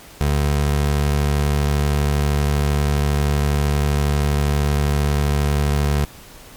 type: tone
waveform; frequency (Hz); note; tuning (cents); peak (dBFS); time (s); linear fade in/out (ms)
25% pulse; 72.6; D2; -19; -12; 0.21-6.05; 0
effects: pink hiss -42 dBFS RMS until 6.56 s + MP3 96 kbps